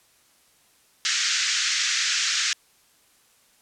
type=band-pass noise; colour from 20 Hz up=white; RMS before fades=-24 dBFS; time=1.05-2.53 s; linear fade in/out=0 ms; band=1400 to 6900 Hz; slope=48 dB/octave; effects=white hiss -60 dBFS RMS until 3.61 s + low-pass 12000 Hz 12 dB/octave